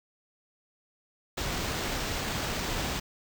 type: noise with sample-and-hold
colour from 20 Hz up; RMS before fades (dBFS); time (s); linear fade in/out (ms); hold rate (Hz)
pink; -32; 1.37-3; 10; 11025
effects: none